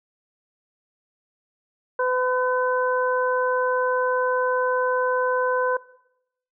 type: harmonic tone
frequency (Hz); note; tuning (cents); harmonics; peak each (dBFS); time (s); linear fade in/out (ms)
505; B4; +39; 1 / 2 / 3; -22 / -25 / -27; 1.99-5.77; 5
effects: noise-tail reverb RT60 0.8 s tail -19 dB re dry